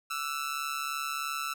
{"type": "tone with amplitude modulation", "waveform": "sawtooth", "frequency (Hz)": 1325, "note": "E6", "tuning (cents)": 9, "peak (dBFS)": -25, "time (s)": [0.1, 1.54], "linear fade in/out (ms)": 10, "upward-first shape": "sine", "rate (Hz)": 143, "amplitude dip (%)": 70, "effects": []}